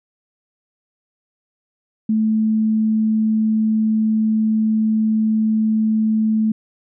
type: tone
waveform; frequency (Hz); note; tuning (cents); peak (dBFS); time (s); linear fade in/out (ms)
sine; 218.4; A3; -13; -14; 2.09-6.52; 5
effects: none